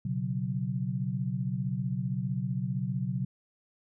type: chord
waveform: sine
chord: B suspended second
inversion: none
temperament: just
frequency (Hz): 123.47 / 138.9 / 185.21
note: B2 / C#3 / F#3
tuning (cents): 0 / +4 / +2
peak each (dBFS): -33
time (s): 0.05-3.25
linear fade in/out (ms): 5
effects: none